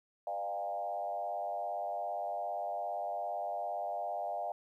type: tone with frequency modulation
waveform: sine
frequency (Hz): 702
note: F5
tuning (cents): +9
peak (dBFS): -34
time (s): 0.27-4.52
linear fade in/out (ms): 2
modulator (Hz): 97.5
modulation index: 1.2
effects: 12-bit